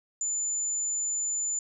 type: tone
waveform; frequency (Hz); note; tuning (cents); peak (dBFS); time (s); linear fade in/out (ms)
sine; 7040; A8; 0; -27; 0.21-1.59; 2
effects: none